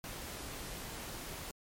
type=noise; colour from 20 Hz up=pink; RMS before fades=-44 dBFS; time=0.04-1.51 s; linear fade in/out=0 ms; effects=MP3 64 kbps